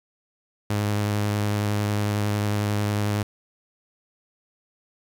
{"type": "tone with vibrato", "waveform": "sawtooth", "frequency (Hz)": 103.83, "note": "G#2", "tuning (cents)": 0, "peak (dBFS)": -18, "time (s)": [0.7, 3.23], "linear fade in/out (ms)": 5, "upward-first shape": "triangle", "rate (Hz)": 11, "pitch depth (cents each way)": 18, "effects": ["9-bit"]}